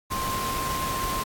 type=tone in noise; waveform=sine; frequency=1053 Hz; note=C6; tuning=11 cents sharp; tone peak=-28 dBFS; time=0.1-1.24 s; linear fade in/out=20 ms; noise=pink; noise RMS=-31 dBFS; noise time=0.1-1.24 s; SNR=0 dB; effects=AAC 64 kbps